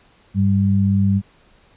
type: tone pair together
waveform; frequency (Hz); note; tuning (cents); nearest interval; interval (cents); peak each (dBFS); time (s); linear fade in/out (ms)
sine; 99.57 / 196; G2 / G3; +28 / 0; octave; 1172; -16; 0.34-1.22; 50
effects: pink hiss -54 dBFS RMS until 1.76 s + resampled to 8000 Hz